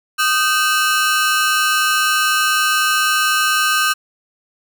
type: ring-modulated tone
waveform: sawtooth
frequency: 1388 Hz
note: F6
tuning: 11 cents flat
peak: -7 dBFS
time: 0.18-3.94 s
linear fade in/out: 20 ms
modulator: 153 Hz
effects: none